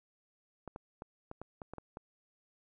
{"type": "clicks", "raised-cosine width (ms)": 1, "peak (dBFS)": -29, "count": 9, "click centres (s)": [0.677, 0.761, 1.021, 1.314, 1.416, 1.618, 1.736, 1.783, 1.971], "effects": []}